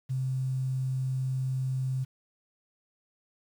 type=tone; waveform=sine; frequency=130.81 Hz; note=C3; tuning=in tune; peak=-27 dBFS; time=0.09-2.05 s; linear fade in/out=20 ms; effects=9-bit